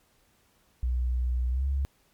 sine tone with pitch glide, 61.7 to 68.46 Hz, B1 to C#2, -1 to -21 cents, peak -24 dBFS, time 0.83-1.85 s, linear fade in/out 0 ms, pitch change +180 cents, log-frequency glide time 1.5-1.66 s, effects pink hiss -66 dBFS RMS until 2.13 s + MP3 96 kbps

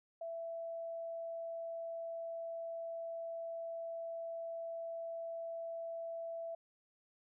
sine tone, 665 Hz, E5, 15 cents sharp, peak -40 dBFS, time 0.21-6.55 s, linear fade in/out 5 ms, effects none

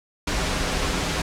pink noise with comb filter, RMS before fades -24 dBFS, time 0.27-1.22 s, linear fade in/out 5 ms, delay 8.8 ms, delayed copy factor -0.55, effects low-pass 7000 Hz 12 dB/octave

